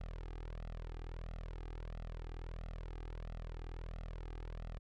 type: tone with flanger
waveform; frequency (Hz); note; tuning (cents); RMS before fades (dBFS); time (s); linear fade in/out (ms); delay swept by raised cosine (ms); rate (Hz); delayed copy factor
sawtooth; 40.77; E1; -18; -45; 0-4.79; 10; 1.5 to 2.5; 1.5; +0.7
effects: low-pass 4000 Hz 12 dB/octave